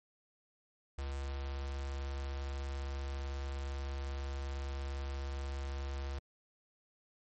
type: tone with notch filter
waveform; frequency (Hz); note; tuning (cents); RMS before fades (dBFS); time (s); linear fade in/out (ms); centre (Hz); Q
square; 68.8; C#2; -12; -39; 0.98-6.19; 5; 230; 1.3
effects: MP3 32 kbps